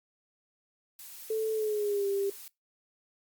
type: noise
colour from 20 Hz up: blue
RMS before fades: -46 dBFS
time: 0.99-2.48 s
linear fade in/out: 2 ms
type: tone with pitch glide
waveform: sine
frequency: 440 to 396.6 Hz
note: A4 to G4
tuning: 0 to +20 cents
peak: -27 dBFS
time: 1.3-2.3 s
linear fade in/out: 5 ms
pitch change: -180 cents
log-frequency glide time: 1.53-2.07 s
effects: noise-tail reverb RT60 0.2 s tail -23 dB re dry + Opus 48 kbps